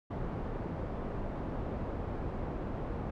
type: low-pass noise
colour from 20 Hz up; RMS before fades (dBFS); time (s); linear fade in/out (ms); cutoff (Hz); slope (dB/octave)
pink; -37; 0.1-3.11; 10; 810; 12
effects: none